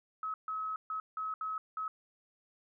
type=tone bursts at uneven times; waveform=sine; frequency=1283 Hz; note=E6; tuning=47 cents flat; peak=-34 dBFS; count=6; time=0.23-0.34 / 0.48-0.76 / 0.9-1 / 1.17-1.34 / 1.41-1.58 / 1.77-1.88 s; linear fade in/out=2 ms; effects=none